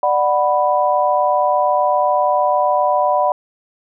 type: chord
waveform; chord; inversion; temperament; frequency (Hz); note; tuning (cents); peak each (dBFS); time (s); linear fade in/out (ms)
sine; B minor; first; just; 592.7 / 740.8 / 987.8; D5 / F#5 / B5; +16 / +2 / 0; -17; 0.03-3.32; 2
effects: none